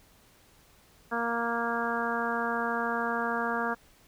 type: harmonic tone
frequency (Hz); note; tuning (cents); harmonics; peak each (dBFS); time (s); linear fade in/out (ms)
233.6; A#3; +4; 1 / 2 / 3 / 4 / 5 / 6 / 7; -35 / -35 / -35 / -35 / -35 / -35 / -35; 1.11-3.75; 20
effects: pink hiss -60 dBFS RMS until 4.07 s

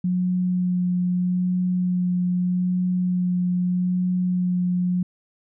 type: tone with vibrato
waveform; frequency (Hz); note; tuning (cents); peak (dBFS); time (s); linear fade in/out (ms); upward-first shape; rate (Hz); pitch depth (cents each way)
sine; 180.4; F#3; -44; -19; 0.04-5.03; 5; sine; 0.8; 11
effects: none

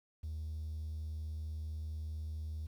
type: tone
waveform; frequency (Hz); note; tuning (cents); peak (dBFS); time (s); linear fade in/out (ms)
triangle; 77.78; D#2; 0; -35; 0.23-2.67; 10
effects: tanh soft clip ceiling -34 dBFS + 11-bit

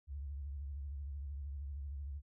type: tone with vibrato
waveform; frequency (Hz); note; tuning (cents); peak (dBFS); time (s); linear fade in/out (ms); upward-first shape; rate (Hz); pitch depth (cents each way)
sine; 70.4; C#2; +27; -40; 0.07-2.22; 50; triangle; 13; 130
effects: none

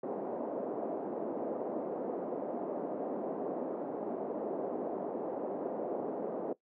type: band-pass noise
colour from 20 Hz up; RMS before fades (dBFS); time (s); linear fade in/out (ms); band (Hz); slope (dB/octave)
white; -37; 0.03-6.53; 5; 240 to 630; 24
effects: noise-tail reverb RT60 0.1 s tail -18 dB re dry

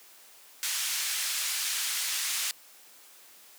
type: band-pass noise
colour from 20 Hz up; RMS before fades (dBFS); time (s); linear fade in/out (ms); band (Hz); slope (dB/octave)
white; -31; 0.63-2.51; 0; 1700 to 9600; 12
effects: white hiss -54 dBFS RMS until 3.58 s + high-pass 300 Hz 12 dB/octave

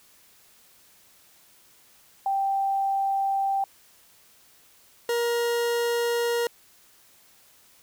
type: tone pair in turn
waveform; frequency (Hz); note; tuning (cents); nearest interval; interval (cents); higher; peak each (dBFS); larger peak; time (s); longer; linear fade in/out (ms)
sine / 40% pulse; 784 / 472.5; G5 / A#4; 0 / +23; major sixth; 877; first; -22; neither; 2.26-3.64 / 5.09-6.47; neither; 2
effects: white hiss -57 dBFS RMS until 7.82 s

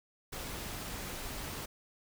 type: noise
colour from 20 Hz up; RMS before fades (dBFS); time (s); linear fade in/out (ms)
pink; -41; 0.32-1.66; 10
effects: none

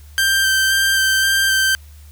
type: tone with vibrato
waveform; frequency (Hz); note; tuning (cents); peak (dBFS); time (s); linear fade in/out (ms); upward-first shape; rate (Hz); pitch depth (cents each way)
sawtooth; 1568; G6; 0; -10; 0.18-1.75; 0; square; 1.9; 11
effects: added 74 Hz sine -38 dBFS peak until 2.11 s + white hiss -51 dBFS RMS until 2.11 s

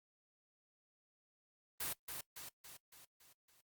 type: noise with echo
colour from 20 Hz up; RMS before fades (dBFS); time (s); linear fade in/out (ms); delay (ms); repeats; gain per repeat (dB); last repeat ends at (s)
white; -40; 1.8-1.93; 5; 280; 6; -5; 3.61
effects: noise-tail reverb RT60 0.1 s tail -20 dB re dry + Opus 32 kbps

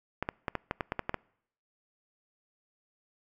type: clicks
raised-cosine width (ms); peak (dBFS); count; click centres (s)
0.5; -15; 10; 0.226 / 0.289 / 0.482 / 0.553 / 0.711 / 0.808 / 0.921 / 0.993 / 1.094 / 1.143
effects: noise-tail reverb RT60 0.7 s tail -26 dB re dry

